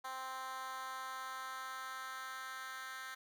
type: tone with high-pass filter sweep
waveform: 10% pulse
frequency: 261.5 Hz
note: C4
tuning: 1 cent flat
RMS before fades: -45 dBFS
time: 0.04-3.15 s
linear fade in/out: 10 ms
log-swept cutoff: 910 to 1600 Hz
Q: 2.1
effects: none